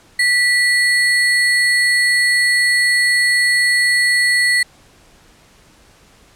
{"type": "tone with sample-and-hold", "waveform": "sine", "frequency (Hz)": 1964, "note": "B6", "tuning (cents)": -10, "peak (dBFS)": -11, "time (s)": [0.19, 4.63], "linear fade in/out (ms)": 5, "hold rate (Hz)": 6300, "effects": ["pink hiss -49 dBFS RMS until 6.35 s", "low-pass 10000 Hz 12 dB/octave"]}